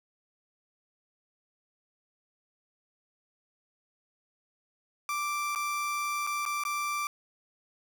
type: tone with dropouts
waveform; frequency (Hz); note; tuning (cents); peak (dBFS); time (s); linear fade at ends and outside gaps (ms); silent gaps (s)
30% pulse; 1174.7; D6; 0; -27; 5.09-7.07; 1; 5.55-5.558 / 6.267-6.272 / 6.453-6.461 / 6.637-6.651
effects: none